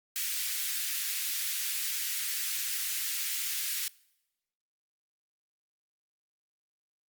white high-pass noise, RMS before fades -33 dBFS, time 0.16-3.88 s, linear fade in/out 0 ms, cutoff 1700 Hz, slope 24 dB/octave, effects noise-tail reverb RT60 0.9 s tail -22 dB re dry + Opus 48 kbps

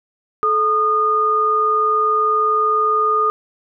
sine tone pair together, 433.2 / 1224.4 Hz, A4 / D#6, -27 / -28 cents, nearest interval octave + tritone, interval 1799 cents, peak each -21 / -14 dBFS, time 0.43-3.3 s, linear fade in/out 0 ms, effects none

